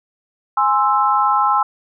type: chord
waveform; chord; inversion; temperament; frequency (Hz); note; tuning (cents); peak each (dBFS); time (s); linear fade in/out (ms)
sine; Ab augmented; none; equal; 830.6 / 1046.5 / 1318.5; Ab5 / C6 / E6; 0 / 0 / 0; -17; 0.57-1.63; 5
effects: none